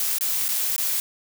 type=noise with dropouts; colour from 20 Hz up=blue; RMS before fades=-24 dBFS; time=0-1 s; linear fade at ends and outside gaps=1 ms; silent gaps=0.185-0.209 / 0.482-0.488 / 0.763-0.78 s; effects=none